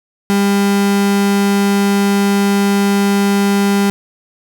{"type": "tone", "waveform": "35% pulse", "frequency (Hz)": 200, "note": "G3", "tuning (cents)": 35, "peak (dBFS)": -9, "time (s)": [0.3, 3.9], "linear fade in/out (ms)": 0, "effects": []}